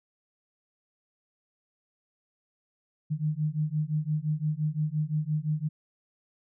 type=beating tone pair; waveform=sine; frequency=150 / 155.8 Hz; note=D3 / D#3; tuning=+37 / +3 cents; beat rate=5.8 Hz; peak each=-29 dBFS; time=3.1-5.69 s; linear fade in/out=20 ms; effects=none